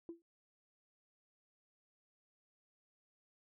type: tone with exponential decay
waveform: sine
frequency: 336.5 Hz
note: E4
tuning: 36 cents sharp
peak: -39 dBFS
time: 0.09-0.22 s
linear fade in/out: 1 ms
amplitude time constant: 28 ms
effects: tanh soft clip ceiling -38 dBFS